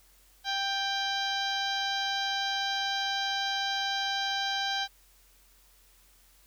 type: harmonic tone with a mistuned harmonic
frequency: 787 Hz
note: G5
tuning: 7 cents sharp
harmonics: 1 / 2 / 3 / 4 / 5 / 6 / 7 / 8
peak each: -33 / -34 / -43 / -35 / -35 / -40 / -44 / -47 dBFS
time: 0.44-4.88 s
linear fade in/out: 50 ms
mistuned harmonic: 6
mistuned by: +32 cents
effects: added 45 Hz sine -62 dBFS peak until 6.46 s + white hiss -62 dBFS RMS until 6.46 s